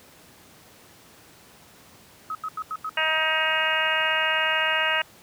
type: tone bursts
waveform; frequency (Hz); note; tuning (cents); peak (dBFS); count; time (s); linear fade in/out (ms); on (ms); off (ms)
sine; 1275; D#6; +42; -27; 5; 2.3-2.894; 2; 50; 86
type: harmonic tone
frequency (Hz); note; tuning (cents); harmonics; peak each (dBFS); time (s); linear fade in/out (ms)
315.7; D#4; +25; 2 / 3 / 4 / 5 / 6 / 7 / 8 / 9; -31 / -30 / -31 / -27 / -28 / -33 / -29 / -27; 2.97-5.02; 5
effects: pink hiss -51 dBFS RMS until 5.22 s + high-pass 100 Hz 12 dB/octave